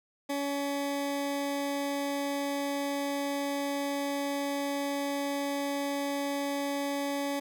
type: tone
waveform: 20% pulse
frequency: 282 Hz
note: C#4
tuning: 30 cents sharp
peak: -25 dBFS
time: 0.29-7.4 s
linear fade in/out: 10 ms
effects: none